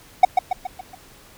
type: tone with echo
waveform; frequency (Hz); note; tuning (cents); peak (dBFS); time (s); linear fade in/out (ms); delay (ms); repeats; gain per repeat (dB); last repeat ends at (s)
triangle; 745; F#5; +12; -3; 0.23-0.25; 5; 140; 5; -6; 0.95
effects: pink hiss -48 dBFS RMS until 1.37 s